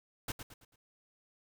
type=noise with echo; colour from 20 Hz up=pink; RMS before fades=-37 dBFS; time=0.28-0.32 s; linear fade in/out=5 ms; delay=110 ms; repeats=4; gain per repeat=-8 dB; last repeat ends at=0.76 s; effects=none